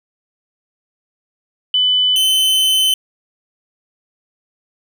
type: tone pair in turn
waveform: sine / 45% pulse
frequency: 3000 / 3052 Hz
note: F#7 / G7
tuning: +23 / -47 cents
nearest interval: unison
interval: 30 cents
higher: second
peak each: -11 dBFS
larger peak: neither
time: 1.74-2.16 / 2.16-2.94 s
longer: second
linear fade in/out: 2 ms
effects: none